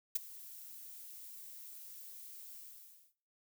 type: noise with ADSR envelope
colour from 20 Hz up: violet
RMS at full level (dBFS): -30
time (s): 0.15-3.14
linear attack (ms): 8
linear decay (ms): 17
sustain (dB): -21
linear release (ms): 580
effects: noise-tail reverb RT60 0.5 s tail -19 dB re dry

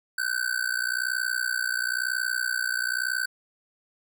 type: tone with amplitude modulation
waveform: square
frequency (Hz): 1525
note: G6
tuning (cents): -48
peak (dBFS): -22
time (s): 0.18-3.26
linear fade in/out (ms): 5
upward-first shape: sine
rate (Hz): 61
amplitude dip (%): 95
effects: none

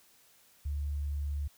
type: tone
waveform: sine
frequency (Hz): 72.2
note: D2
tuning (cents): -29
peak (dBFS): -31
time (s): 0.65-1.48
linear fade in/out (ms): 10
effects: white hiss -63 dBFS RMS until 1.57 s

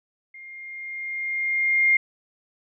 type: tone with level ramp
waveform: sine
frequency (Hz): 2120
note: C7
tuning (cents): +22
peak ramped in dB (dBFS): -40 to -14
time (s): 0.34-1.97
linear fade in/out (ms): 5
effects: none

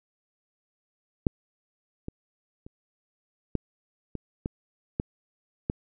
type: clicks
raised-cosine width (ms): 3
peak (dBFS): -8 / -21 / -30 / -12 / -20 / -16 / -13 / -13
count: 8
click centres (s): 1.268 / 2.084 / 2.665 / 3.553 / 4.153 / 4.459 / 4.999 / 5.699
effects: none

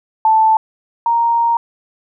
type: tone pair in turn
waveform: sine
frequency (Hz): 880 / 932.3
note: A5 / A#5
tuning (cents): 0 / 0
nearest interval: minor second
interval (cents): 100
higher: second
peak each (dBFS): -8 / -11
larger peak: first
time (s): 0.25-0.57 / 1.06-1.57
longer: second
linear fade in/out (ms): 2
effects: none

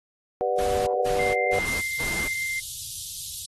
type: chord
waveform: sine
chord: G major seventh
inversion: none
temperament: just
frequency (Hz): 392 / 490 / 588 / 735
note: G4 / B4 / D5 / F#5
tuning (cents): 0 / -14 / +2 / -12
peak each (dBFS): -31 / -25 / -29 / -27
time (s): 0.41-1.59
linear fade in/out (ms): 0
type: noise bursts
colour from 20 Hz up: pink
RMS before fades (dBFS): -34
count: 4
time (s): 0.58-2.28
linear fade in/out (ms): 10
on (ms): 290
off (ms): 180
type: tone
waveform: sine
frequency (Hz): 2093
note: C7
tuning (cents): 0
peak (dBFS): -26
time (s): 1.19-2.6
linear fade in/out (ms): 5
type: band-stop noise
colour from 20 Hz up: white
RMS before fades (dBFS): -34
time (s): 1.66-3.46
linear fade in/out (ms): 5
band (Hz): 140 to 3200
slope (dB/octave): 48
effects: AAC 32 kbps

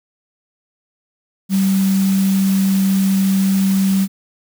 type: tone in noise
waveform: sine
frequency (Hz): 193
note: G3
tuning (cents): -27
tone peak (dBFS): -12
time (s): 1.49-4.08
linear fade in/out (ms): 50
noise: white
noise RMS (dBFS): -29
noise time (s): 1.49-4.08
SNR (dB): +14
effects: none

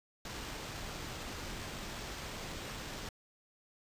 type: noise with sample-and-hold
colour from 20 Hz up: pink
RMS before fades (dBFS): -43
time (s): 0.25-3.09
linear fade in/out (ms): 2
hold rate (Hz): 11025
effects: resampled to 32000 Hz

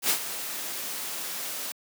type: noise with ADSR envelope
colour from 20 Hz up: white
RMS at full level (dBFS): -22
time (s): 0.02-1.72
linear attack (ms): 78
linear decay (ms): 81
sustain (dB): -12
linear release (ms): 3
effects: high-pass 200 Hz 12 dB/octave

